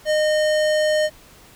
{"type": "tone with hard clipping", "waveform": "sine", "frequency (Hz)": 613, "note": "D#5", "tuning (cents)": -26, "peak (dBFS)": -18, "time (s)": [0.05, 1.1], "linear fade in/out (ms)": 50, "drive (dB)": 18, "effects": ["pink hiss -48 dBFS RMS until 1.55 s"]}